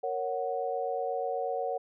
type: chord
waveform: sine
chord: F# major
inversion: first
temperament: equal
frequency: 466.2 / 554.4 / 740 Hz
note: A#4 / C#5 / F#5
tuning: 0 / 0 / 0 cents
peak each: -34 / -34 / -33 dBFS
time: 0.03-1.78 s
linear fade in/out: 10 ms
effects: none